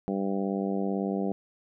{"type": "harmonic tone", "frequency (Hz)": 98, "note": "G2", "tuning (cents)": 0, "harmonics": [2, 3, 4, 5, 6, 7, 8], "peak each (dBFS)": [-29, -34, -34, -36, -41, -38, -42], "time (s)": [0.08, 1.32], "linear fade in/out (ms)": 0, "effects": []}